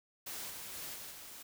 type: noise with level steps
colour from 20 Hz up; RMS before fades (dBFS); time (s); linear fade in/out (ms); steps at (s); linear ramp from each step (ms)
white; -43 / -46 / -44 / -47 / -50; 0.26-1.43; 10; 0.49 / 0.73 / 0.94 / 1.1; 20
effects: none